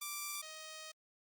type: tone pair in turn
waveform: 5% pulse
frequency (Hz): 1174.7 / 627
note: D6 / D#5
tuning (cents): 0 / +13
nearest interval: major seventh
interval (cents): 1087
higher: first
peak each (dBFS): -28 / -36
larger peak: first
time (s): 0.01-0.42 / 0.42-0.92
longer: second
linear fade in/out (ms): 10
effects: Opus 32 kbps